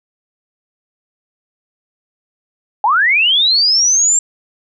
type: linear sweep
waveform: sine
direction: up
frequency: 788 to 7470 Hz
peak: -9 dBFS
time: 2.84-4.19 s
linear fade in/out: 2 ms
effects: none